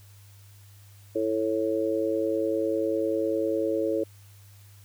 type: chord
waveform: sine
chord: A major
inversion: second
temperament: just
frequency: 330 / 440 / 550 Hz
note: E4 / A4 / C#5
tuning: +2 / 0 / -14 cents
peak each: -28 dBFS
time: 1.15-4.04 s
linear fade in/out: 10 ms
effects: added 100 Hz sine -49 dBFS peak until 4.84 s + white hiss -58 dBFS RMS until 4.84 s